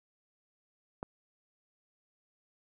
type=click; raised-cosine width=1 ms; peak=-23 dBFS; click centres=1.029 s; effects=none